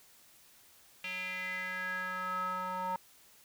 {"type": "tone with band-pass filter sweep", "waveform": "square", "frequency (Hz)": 184, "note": "F#3", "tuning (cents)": -9, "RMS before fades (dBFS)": -37, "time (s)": [1.04, 2.96], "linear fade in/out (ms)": 2, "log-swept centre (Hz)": [2600, 970], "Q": 6.1, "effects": ["white hiss -61 dBFS RMS until 3.44 s"]}